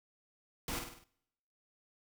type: noise with echo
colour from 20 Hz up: pink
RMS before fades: -38 dBFS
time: 0.68-0.79 s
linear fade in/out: 2 ms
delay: 50 ms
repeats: 5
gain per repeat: -5 dB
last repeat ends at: 1.04 s
effects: noise-tail reverb RT60 0.9 s tail -25 dB re dry